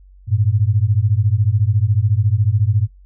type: beating tone pair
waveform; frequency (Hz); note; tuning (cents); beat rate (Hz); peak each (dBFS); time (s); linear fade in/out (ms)
sine; 98 / 112; G2 / A2; 0 / +31; 14; -16; 0.27-2.88; 50
effects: noise-tail reverb RT60 0.1 s tail -18 dB re dry + added 47 Hz sine -42 dBFS peak until 3.05 s